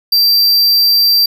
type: tone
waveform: square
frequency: 4699 Hz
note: D8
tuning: in tune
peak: -8 dBFS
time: 0.12-1.26 s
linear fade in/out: 5 ms
effects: none